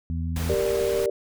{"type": "harmonic tone", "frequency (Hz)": 82.41, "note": "E2", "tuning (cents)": 0, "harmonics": [1, 2, 3], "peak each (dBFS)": [-26, -32, -35], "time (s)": [0.1, 0.54], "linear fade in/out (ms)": 0}
{"type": "noise", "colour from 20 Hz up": "pink", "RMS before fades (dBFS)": -34, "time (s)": [0.36, 1.06], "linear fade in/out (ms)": 2}
{"type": "chord", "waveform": "sine", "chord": "G minor", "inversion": "none", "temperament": "equal", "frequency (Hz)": [392, 466.2, 587.3], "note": ["G4", "Bb4", "D5"], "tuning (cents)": [0, 0, 0], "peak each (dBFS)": [-25, -25, -27], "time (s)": [0.49, 1.1], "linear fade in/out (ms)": 5}
{"effects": []}